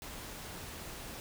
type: noise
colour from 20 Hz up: pink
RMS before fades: -45 dBFS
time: 0.02-1.2 s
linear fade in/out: 0 ms
effects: none